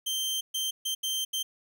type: tone bursts at uneven times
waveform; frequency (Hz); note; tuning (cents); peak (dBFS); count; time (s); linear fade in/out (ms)
sawtooth; 3136; G7; 0; -25; 5; 0.06-0.41 / 0.54-0.71 / 0.85-0.95 / 1.03-1.25 / 1.33-1.43; 10
effects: none